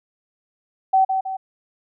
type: tone with echo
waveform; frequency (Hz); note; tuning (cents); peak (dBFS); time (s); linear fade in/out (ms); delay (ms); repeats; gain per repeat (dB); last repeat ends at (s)
sine; 764; G5; -45; -12; 0.93-1.05; 10; 160; 2; -6; 1.37
effects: none